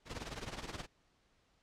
pink noise with tremolo, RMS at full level -40 dBFS, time 0.05-0.87 s, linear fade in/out 50 ms, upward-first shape triangle, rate 19 Hz, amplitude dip 85%, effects pink hiss -73 dBFS RMS until 1.62 s + low-pass 6000 Hz 12 dB/octave

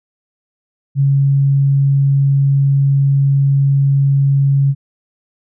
sine tone, 138.59 Hz, C#3, in tune, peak -9 dBFS, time 0.95-4.75 s, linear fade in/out 50 ms, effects none

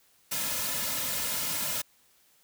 white noise with comb filter, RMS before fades -31 dBFS, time 0.31-1.82 s, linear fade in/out 10 ms, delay 2.6 ms, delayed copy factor -0.85, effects white hiss -64 dBFS RMS until 2.43 s

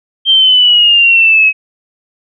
sine exponential sweep, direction down, 3169 to 2547 Hz, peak -4 dBFS, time 0.25-1.53 s, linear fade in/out 50 ms, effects none

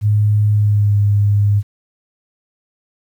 sine tone with pitch glide, 105 to 102.37 Hz, G#2 to G#2, +19 to -24 cents, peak -10 dBFS, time 0.01-1.63 s, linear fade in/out 50 ms, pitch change -43 cents, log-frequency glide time 0.53-0.96 s, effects 8-bit

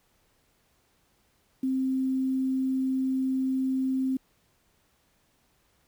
sine tone with quantisation, 262.6 Hz, C4, 6 cents sharp, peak -24 dBFS, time 1.63-4.17 s, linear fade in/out 5 ms, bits 9, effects pink hiss -68 dBFS RMS until 5.87 s

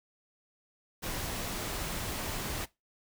pink noise, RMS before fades -36 dBFS, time 1.02-2.66 s, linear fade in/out 20 ms, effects noise-tail reverb RT60 0.2 s tail -19 dB re dry

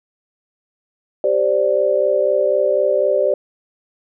sine chord, G suspended fourth, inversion none, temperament equal, 392 / 523.3 / 587.3 Hz, G4 / C5 / D5, 0 / 0 / 0 cents, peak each -20 / -18 / -16 dBFS, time 1.24-3.34 s, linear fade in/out 2 ms, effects none

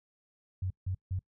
sine tone bursts, 93.1 Hz, F#2, 11 cents sharp, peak -30 dBFS, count 3, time 0.62-1.192 s, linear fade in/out 5 ms, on 84 ms, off 160 ms, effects noise-tail reverb RT60 0.1 s tail -24 dB re dry

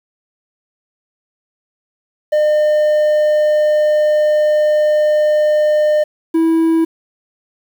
triangle tone pair in turn, 605 / 326.5 Hz, D#5 / E4, -49 / -17 cents, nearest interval major seventh, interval 1068 cents, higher first, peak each -8 dBFS, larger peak neither, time 2.32-6.04 / 6.34-6.85 s, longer first, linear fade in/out 10 ms, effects 7-bit

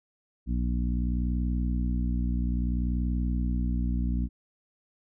harmonic tone, 60.6 Hz, B1, 32 cents flat, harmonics 1 / 2 / 3 / 4 / 5, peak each -26 / -37 / -33 / -34 / -41 dBFS, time 0.46-4.29 s, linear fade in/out 50 ms, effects none

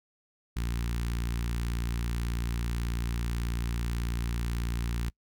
sawtooth tone with notch filter, 58.27 Hz, A#1, in tune, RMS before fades -31 dBFS, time 0.56-5.1 s, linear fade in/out 10 ms, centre 580 Hz, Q 0.51, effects noise-tail reverb RT60 0.1 s tail -26 dB re dry

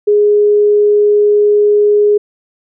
sine tone, 415.3 Hz, G#4, in tune, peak -6 dBFS, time 0.07-2.18 s, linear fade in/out 10 ms, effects none

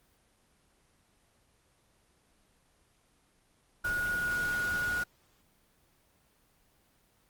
sine tone in noise, 1448 Hz, F#6, 38 cents flat, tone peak -29 dBFS, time 3.84-5.04 s, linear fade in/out 10 ms, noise pink, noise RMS -41 dBFS, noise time 3.84-5.04 s, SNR +9 dB, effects pink hiss -68 dBFS RMS until 7.29 s + Opus 24 kbps

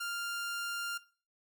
sawtooth tone, 1396.9 Hz, F6, in tune, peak -32 dBFS, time 0-0.98 s, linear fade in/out 10 ms, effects noise-tail reverb RT60 0.4 s tail -18 dB re dry

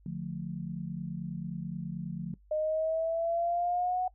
sine chord, D minor, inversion none, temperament just, 146.83 / 176.2 / 220.2 Hz, D3 / F3 / A3, 0 / +16 / +2 cents, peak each -39 / -36 / -42 dBFS, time 0.06-2.34 s, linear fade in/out 2 ms
sine exponential sweep, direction up, 612 to 740 Hz, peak -27 dBFS, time 2.51-4.08 s, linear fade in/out 5 ms
effects noise-tail reverb RT60 0.1 s tail -20 dB re dry + added 50 Hz sine -57 dBFS peak until 4.14 s

